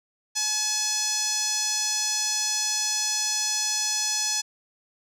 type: tone with band-pass filter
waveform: sawtooth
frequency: 853 Hz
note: G#5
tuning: 46 cents sharp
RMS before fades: -26 dBFS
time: 0.35-4.42 s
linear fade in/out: 20 ms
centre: 5900 Hz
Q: 3.6
effects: none